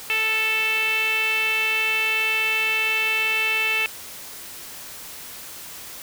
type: tone with low-pass filter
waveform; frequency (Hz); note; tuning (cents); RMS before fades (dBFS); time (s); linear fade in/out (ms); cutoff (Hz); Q
5% pulse; 439.8; A4; -1; -22; 0.1-3.86; 0; 2600; 7.3
effects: white hiss -38 dBFS RMS until 6.02 s